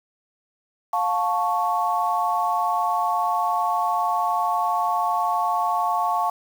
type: chord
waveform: sine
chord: F augmented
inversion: none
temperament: equal with one note detuned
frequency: 707.4 / 880 / 1108.7 Hz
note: F5 / A5 / C#6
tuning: +22 / 0 / 0 cents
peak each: -24 dBFS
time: 0.93-6.3 s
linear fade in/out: 5 ms
effects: 7-bit